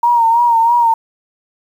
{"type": "tone with vibrato", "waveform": "sine", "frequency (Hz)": 933, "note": "A#5", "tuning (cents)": 1, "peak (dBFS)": -8, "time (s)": [0.03, 0.94], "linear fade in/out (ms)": 5, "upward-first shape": "sine", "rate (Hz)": 3.1, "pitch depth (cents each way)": 52, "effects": ["7-bit"]}